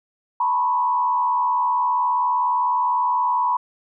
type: tone with frequency modulation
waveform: sine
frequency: 982 Hz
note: B5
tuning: 10 cents flat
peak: -17 dBFS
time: 0.4-3.57 s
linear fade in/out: 5 ms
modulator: 79.6 Hz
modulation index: 0.82
effects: none